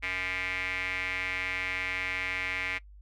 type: tone with band-pass filter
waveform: square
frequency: 92.7 Hz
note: F#2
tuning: 4 cents sharp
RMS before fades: -33 dBFS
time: 0.02-2.79 s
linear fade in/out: 20 ms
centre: 2200 Hz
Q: 6.5
effects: noise-tail reverb RT60 0.1 s tail -21 dB re dry + added 50 Hz sine -48 dBFS peak until 3.01 s